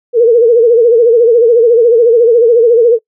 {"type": "tone with vibrato", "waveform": "sine", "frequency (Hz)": 466.2, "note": "A#4", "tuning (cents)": 0, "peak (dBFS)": -3, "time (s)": [0.13, 2.99], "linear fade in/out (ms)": 50, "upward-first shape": "sine", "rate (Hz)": 14, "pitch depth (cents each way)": 90, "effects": ["noise-tail reverb RT60 0.1 s tail -23 dB re dry"]}